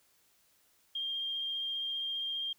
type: tone with vibrato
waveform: sine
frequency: 3203 Hz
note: G7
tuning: 37 cents sharp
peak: -33 dBFS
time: 0.95-2.53 s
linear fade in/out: 5 ms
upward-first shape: sine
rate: 15 Hz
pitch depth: 13 cents each way
effects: white hiss -69 dBFS RMS until 2.58 s